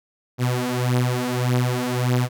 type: beating tone pair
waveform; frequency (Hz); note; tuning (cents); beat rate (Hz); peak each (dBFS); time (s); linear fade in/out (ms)
sawtooth; 123.47 / 125.17; B2 / B2; 0 / +24; 1.7; -19 / -18; 0.38-2.29; 50
effects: none